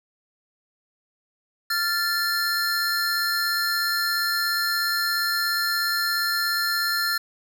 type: tone cluster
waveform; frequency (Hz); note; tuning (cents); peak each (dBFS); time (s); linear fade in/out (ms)
square; 1384 / 1756 / 4229; F6 / A6 / C8; -16 / -4 / +18; -27; 1.7-7.18; 5
effects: none